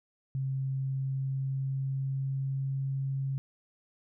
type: tone with pitch glide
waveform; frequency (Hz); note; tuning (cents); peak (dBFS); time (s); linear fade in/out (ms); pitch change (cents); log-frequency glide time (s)
sine; 134 to 135.64; C3 to C#3; +42 to -37; -29; 0.35-3.38; 0; +21; 0.71-2.86
effects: none